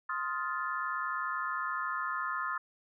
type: chord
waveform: sine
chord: F dominant seventh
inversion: second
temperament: just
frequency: 1047.7 / 1257.2 / 1396.9 / 1746.1 Hz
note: C6 / Eb6 / F6 / A6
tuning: +2 / +18 / 0 / -14 cents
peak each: -37 / -36 / -38 / -39 dBFS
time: 0.09-2.58 s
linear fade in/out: 5 ms
effects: none